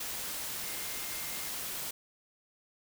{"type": "tone in noise", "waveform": "sine", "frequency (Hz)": 2112, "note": "C7", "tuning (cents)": 16, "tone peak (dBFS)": -49, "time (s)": [0.63, 1.49], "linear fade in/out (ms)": 5, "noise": "white", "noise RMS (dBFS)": -38, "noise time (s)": [0, 1.91], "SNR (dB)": -14, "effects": []}